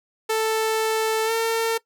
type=tone with pitch glide; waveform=sawtooth; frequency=441.1 to 453.5 Hz; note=A4 to A#4; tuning=+4 to -48 cents; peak=-16 dBFS; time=0.29-1.78 s; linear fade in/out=10 ms; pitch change=+48 cents; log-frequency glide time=1.25-1.32 s; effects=noise-tail reverb RT60 0.1 s tail -20 dB re dry